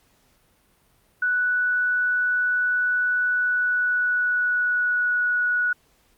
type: tone with pitch glide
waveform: sine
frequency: 1480 to 1465.5 Hz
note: F#6 to F#6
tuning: 0 to -17 cents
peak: -19 dBFS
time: 1.22-5.73 s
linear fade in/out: 5 ms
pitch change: -17 cents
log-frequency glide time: 3.3-5.26 s
effects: pink hiss -62 dBFS RMS until 6.17 s + Opus 48 kbps